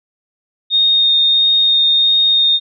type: tone with vibrato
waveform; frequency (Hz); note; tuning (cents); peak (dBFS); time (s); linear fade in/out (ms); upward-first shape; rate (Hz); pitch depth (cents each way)
sine; 3689; A#7; -19; -9; 0.7-2.6; 50; sine; 1.5; 8
effects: none